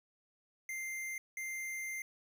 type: tone bursts at uneven times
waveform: square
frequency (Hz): 2093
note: C7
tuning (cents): 0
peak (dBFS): -39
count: 2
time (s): 0.69-1.18 / 1.37-2.02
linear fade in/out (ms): 2
effects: none